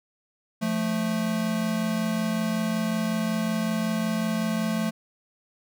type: tone pair together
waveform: square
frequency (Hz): 174.61 / 220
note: F3 / A3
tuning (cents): 0 / 0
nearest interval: major third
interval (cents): 400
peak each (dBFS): -30 / -26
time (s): 0.61-4.91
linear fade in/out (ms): 20
effects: none